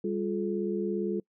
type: tone cluster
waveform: sine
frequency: 198.8 / 352.7 / 430.4 Hz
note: G3 / F4 / A4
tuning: +25 / +17 / -38 cents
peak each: -32 / -31 / -33 dBFS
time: 0.04-1.2 s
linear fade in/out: 5 ms
effects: noise-tail reverb RT60 0.1 s tail -25 dB re dry